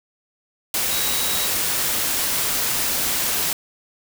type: tone in noise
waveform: sine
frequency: 3858 Hz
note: B7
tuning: 41 cents flat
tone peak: -29 dBFS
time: 0.91-1.47 s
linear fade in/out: 2 ms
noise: white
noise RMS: -22 dBFS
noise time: 0.74-3.53 s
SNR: -10 dB
effects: none